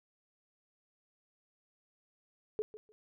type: tone with echo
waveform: sine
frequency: 427.6 Hz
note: A4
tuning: 49 cents flat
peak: -30 dBFS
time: 2.59-2.62 s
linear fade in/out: 0 ms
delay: 150 ms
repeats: 2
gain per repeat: -15 dB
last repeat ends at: 2.92 s
effects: none